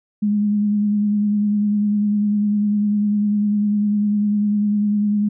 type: tone with vibrato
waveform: sine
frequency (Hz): 207.3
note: G#3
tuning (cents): -3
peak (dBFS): -15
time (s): 0.22-5.29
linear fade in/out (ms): 10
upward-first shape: sine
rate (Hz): 10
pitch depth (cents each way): 25
effects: none